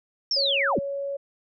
sine linear sweep, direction down, 5570 to 132.3 Hz, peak -21 dBFS, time 0.31-0.79 s, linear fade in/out 2 ms
sine tone with pitch glide, 554.4 to 558.3 Hz, C#5 to C#5, 0 to +12 cents, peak -27 dBFS, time 0.36-1.17 s, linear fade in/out 10 ms, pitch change +12 cents, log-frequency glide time 0.64-0.82 s
effects none

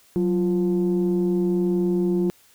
sine tone pair together, 184.72 / 348.7 Hz, F#3 / F4, -3 / -3 cents, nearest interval major seventh, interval 1100 cents, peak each -20 dBFS, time 0.16-2.3 s, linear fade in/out 0 ms, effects tanh soft clip ceiling -14 dBFS + white hiss -56 dBFS RMS until 2.54 s

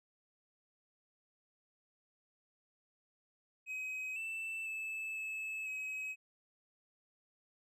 triangle tone with pitch steps, 2532 / 2655 / 2619 / 2600 / 2548 Hz, D#7 / E7 / E7 / E7 / D#7, +30 / +12 / -12 / -24 / +41 cents, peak -37 dBFS, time 3.66-6.16 s, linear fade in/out 50 ms, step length 500 ms, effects none

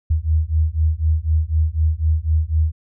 sine beating tone pair, 77 / 81 Hz, D#2 / E2, -17 / -30 cents, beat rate 4 Hz, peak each -18 dBFS, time 0.1-2.72 s, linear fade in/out 10 ms, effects none

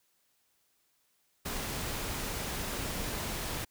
pink noise, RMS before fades -36 dBFS, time 1.45-3.65 s, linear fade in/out 10 ms, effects white hiss -73 dBFS RMS until 3.7 s

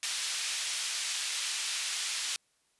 pink band-pass noise, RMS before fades -34 dBFS, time 0.03-2.36 s, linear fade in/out 0 ms, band 2800 to 9100 Hz, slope 12 dB/octave, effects white hiss -72 dBFS RMS until 2.79 s + resampled to 24000 Hz

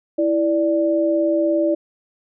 sine tone pair together, 329.6 / 587.3 Hz, E4 / D5, 0 / 0 cents, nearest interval minor seventh, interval 1000 cents, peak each -18 dBFS, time 0.18-1.75 s, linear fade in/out 10 ms, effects none

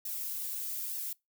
violet noise with flanger, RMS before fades -37 dBFS, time 0.05-1.13 s, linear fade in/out 5 ms, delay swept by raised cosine 1.1 to 5.2 ms, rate 1.1 Hz, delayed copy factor +0.9, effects noise-tail reverb RT60 0.2 s tail -24 dB re dry

